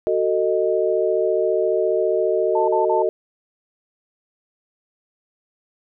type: chord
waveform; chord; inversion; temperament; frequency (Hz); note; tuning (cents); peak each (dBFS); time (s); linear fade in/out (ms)
sine; D# diminished; first; just; 373.4 / 448 / 622.3; F#4 / A4 / D#5; +16 / +31 / 0; -21; 0.07-3.09; 0
type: tone bursts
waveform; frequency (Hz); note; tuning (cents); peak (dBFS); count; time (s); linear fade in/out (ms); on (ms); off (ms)
sine; 886; A5; +12; -20; 3; 2.55-3.024; 5; 130; 42
effects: none